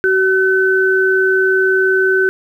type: tone pair together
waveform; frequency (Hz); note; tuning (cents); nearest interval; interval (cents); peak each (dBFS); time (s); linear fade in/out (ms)
sine; 379.1 / 1516.4; F#4 / F#6; +42 / +42; 2 octaves; 2400; -13; 0.04-2.29; 0
effects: 8-bit